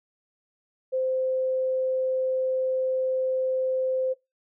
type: tone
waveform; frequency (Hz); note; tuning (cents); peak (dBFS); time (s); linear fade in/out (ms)
sine; 519; C5; -14; -23; 0.92-4.14; 20
effects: noise-tail reverb RT60 0.2 s tail -20 dB re dry